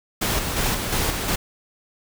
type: noise with tremolo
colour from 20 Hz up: pink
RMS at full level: -22 dBFS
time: 0.21-1.36 s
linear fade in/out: 10 ms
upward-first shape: square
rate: 2.8 Hz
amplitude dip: 40%
effects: none